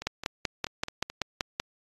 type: two click trains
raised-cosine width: 0.2 ms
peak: -19 / -10 dBFS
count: 6 / 9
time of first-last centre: 0.02-1.1 / 0.07-1.6 s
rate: 4.63 / 5.23 Hz
effects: AAC 32 kbps